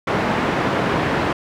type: band-pass noise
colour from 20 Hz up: pink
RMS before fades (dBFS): -20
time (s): 0.07-1.33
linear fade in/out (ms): 5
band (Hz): 150 to 1900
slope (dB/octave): 12
effects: none